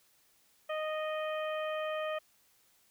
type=harmonic tone; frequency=620 Hz; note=D#5; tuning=6 cents flat; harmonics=1 / 2 / 3 / 4 / 5; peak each=-34 / -40 / -44 / -46 / -48 dBFS; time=0.69-2.19 s; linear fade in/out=10 ms; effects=white hiss -68 dBFS RMS until 2.9 s